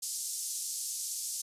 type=band-pass noise; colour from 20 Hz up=pink; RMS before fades=-37 dBFS; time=0.02-1.42 s; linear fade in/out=10 ms; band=5700 to 11000 Hz; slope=24 dB/octave; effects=resampled to 32000 Hz